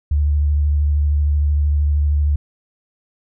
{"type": "tone with vibrato", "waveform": "sine", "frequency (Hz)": 73.42, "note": "D2", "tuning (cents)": 0, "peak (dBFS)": -13, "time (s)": [0.11, 2.36], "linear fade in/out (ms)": 5, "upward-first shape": "triangle", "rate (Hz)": 13, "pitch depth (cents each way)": 31, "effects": []}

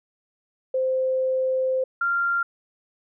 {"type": "tone pair in turn", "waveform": "sine", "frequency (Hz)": [520, 1388.2], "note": ["C5", "F6"], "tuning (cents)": [-11, -11], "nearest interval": "octave + perfect fourth", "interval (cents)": 1700, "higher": "second", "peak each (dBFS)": -20, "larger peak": "neither", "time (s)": [[0.74, 1.84], [2.01, 2.43]], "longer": "first", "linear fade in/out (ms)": 5, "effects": []}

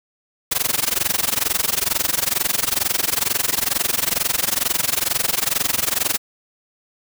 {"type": "noise with amplitude modulation", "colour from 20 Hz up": "white", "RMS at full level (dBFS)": -17, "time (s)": [0.51, 6.18], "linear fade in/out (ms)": 10, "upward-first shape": "sine", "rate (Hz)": 22.2, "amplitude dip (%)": 95, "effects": []}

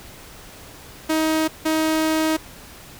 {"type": "tone bursts at uneven times", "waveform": "sawtooth", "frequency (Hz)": 315.8, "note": "D#4", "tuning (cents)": 26, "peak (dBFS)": -14, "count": 2, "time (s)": [[1.09, 1.48], [1.65, 2.37]], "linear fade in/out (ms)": 10, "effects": ["pink hiss -42 dBFS RMS until 2.99 s"]}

